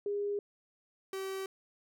sine / 45% pulse tone pair in turn, 407.6 / 384.7 Hz, G#4 / G4, -32 / -33 cents, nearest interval minor second, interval 101 cents, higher first, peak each -31 / -36 dBFS, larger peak first, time 0.06-0.39 / 1.13-1.46 s, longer neither, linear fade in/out 2 ms, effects none

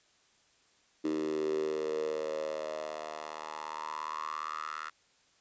10% pulse tone with high-pass filter sweep, 77.3 Hz, D#2, 11 cents flat, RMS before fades -36 dBFS, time 1.04-4.9 s, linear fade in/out 10 ms, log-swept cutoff 320 to 1400 Hz, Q 7.3, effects white hiss -67 dBFS RMS until 5.4 s + resampled to 16000 Hz

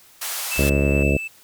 white band-pass noise, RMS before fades -28 dBFS, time 0.21-0.7 s, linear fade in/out 10 ms, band 590 to 16000 Hz, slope 24 dB/octave
triangle tone with tremolo, 2637 Hz, E7, in tune, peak -22 dBFS, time 0.51-1.28 s, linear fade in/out 10 ms, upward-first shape sine, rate 2.4 Hz, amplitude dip 35%
click train, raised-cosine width 0.5 ms, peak -24 dBFS, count 48, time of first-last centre 0.56-1.025 s, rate 101 Hz
harmonic tone, 70.1 Hz, C#2, 20 cents sharp, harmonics 1 / 2 / 3 / 4 / 5 / 6 / 7 / 8 / 9, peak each -20 / -23 / -25 / -26 / -27 / -28 / -28 / -29 / -30 dBFS, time 0.58-1.17 s, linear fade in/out 5 ms
effects white hiss -51 dBFS RMS until 1.43 s

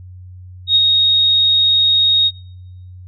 sine tone with ADSR envelope, 3743 Hz, A#7, 6 cents sharp, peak -7 dBFS, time 0.67-2.31 s, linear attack 84 ms, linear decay 38 ms, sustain -3 dB, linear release 44 ms, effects noise-tail reverb RT60 0.9 s tail -25 dB re dry + added 91 Hz sine -33 dBFS peak until 3.07 s

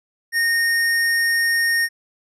square tone, 1846 Hz, A#6, 17 cents flat, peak -17 dBFS, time 0.32-1.89 s, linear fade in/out 50 ms, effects resampled to 32000 Hz

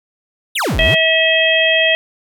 square exponential two-way sweep, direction down then up, 4010 to 34.65 to 182 Hz, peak -16 dBFS, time 0.55-0.95 s, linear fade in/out 10 ms, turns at 0.8 s
harmonic tone, 645 Hz, E5, 38 cents flat, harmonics 1 / 3 / 4 / 5, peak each -16 / -16 / -16 / -16 dBFS, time 0.79-1.95 s, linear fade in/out 0 ms
effects none

